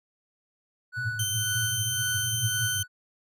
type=tone with tremolo; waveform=triangle; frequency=1480 Hz; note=F#6; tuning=in tune; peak=-27 dBFS; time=0.92-2.88 s; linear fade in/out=50 ms; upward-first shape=sine; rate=1.9 Hz; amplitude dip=75%
type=band-pass noise; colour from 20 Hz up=white; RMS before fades=-34 dBFS; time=0.96-2.84 s; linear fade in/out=20 ms; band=100 to 120 Hz; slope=96 dB/octave
type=tone; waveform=15% pulse; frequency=3100 Hz; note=G7; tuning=20 cents flat; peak=-20 dBFS; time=1.19-2.83 s; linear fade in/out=5 ms
effects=none